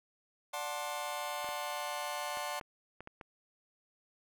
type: chord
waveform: sawtooth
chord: D dominant seventh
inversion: none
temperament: just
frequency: 587.3 / 734.2 / 881 / 1057.2 Hz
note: D5 / F#5 / A5 / C6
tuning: 0 / -14 / +2 / +18 cents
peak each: -38 dBFS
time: 0.53-2.6 s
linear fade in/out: 10 ms
type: clicks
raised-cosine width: 0.5 ms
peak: -31 dBFS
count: 7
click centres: 1.445 / 1.489 / 2.372 / 2.612 / 3.006 / 3.074 / 3.212 s
effects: none